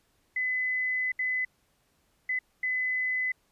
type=tone bursts at uneven times; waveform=sine; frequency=2015 Hz; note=B6; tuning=34 cents sharp; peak=-26 dBFS; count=4; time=0.36-1.12 / 1.19-1.45 / 2.29-2.39 / 2.63-3.32 s; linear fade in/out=5 ms; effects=pink hiss -70 dBFS RMS until 3.51 s + resampled to 32000 Hz